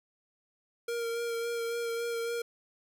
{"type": "tone with vibrato", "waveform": "square", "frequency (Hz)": 466.2, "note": "A#4", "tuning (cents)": 0, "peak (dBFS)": -32, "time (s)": [0.88, 2.42], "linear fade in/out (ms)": 5, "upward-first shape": "sine", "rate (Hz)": 3.6, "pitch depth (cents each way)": 18, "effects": []}